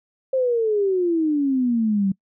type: exponential sweep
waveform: sine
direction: down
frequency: 534 to 188.9 Hz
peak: -17 dBFS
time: 0.33-2.12 s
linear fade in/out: 5 ms
effects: noise-tail reverb RT60 0.1 s tail -25 dB re dry